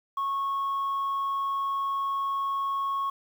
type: tone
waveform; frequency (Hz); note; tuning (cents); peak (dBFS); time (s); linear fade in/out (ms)
sine; 1100; C#6; -14; -24; 0.17-3.1; 5
effects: tanh soft clip ceiling -24 dBFS + 9-bit